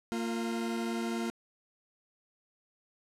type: tone pair together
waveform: 40% pulse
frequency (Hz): 229.6 / 350.4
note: A#3 / F4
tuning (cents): -26 / +6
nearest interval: perfect fifth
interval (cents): 732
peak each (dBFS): -32 / -36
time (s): 0.12-1.3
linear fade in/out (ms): 0
effects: low-pass 11000 Hz 12 dB/octave